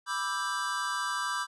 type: chord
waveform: square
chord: E minor seventh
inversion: second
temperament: equal with one note detuned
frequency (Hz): 987.8 / 1174.7 / 1318.5 / 1578.9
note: B5 / D6 / E6 / G6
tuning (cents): 0 / 0 / 0 / +12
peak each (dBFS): -37 / -35 / -39 / -35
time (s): 0.06-1.47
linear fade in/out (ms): 50
effects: resampled to 24000 Hz